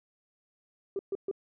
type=tone bursts; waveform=sine; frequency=392 Hz; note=G4; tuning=in tune; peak=-28 dBFS; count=3; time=0.96-1.313 s; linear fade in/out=2 ms; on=31 ms; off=130 ms; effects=tanh soft clip ceiling -24 dBFS